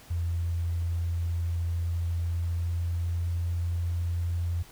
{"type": "tone with pitch glide", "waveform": "sine", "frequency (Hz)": [85, 85.99], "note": ["F2", "F2"], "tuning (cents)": [-46, -26], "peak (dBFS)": -26, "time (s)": [0.1, 4.63], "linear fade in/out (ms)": 10, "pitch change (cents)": 20, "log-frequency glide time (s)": [2.24, 3.36], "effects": ["pink hiss -52 dBFS RMS until 4.71 s"]}